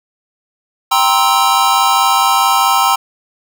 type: chord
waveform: square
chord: C dominant seventh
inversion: second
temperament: just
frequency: 784.9 / 941.9 / 1046.5 / 1308.1 Hz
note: G5 / Bb5 / C6 / E6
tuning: +2 / +18 / 0 / -14 cents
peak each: -16 dBFS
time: 0.91-2.96 s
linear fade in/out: 10 ms
effects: none